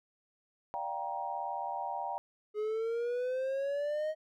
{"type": "chord", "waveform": "sine", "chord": "G minor seventh", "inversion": "second", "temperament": "just", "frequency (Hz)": [588, 705.6, 784, 940.8], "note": ["D5", "F5", "G5", "Bb5"], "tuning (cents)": [2, 18, 0, 16], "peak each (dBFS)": [-44, -41, -38, -38], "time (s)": [0.74, 2.18], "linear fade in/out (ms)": 0}
{"type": "exponential sweep", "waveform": "triangle", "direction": "up", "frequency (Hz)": [418.9, 630], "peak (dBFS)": -29, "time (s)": [2.54, 4.15], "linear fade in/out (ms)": 50}
{"effects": []}